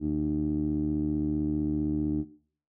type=tone with low-pass filter; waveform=15% pulse; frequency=75.5 Hz; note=D2; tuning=48 cents sharp; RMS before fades=-28 dBFS; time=0-2.25 s; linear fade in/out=50 ms; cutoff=310 Hz; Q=5.1; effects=noise-tail reverb RT60 0.5 s tail -17 dB re dry